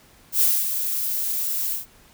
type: noise with ADSR envelope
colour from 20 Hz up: violet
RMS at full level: -17 dBFS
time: 0.32-1.86 s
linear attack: 89 ms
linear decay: 240 ms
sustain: -8 dB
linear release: 140 ms
effects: pink hiss -53 dBFS RMS until 2.13 s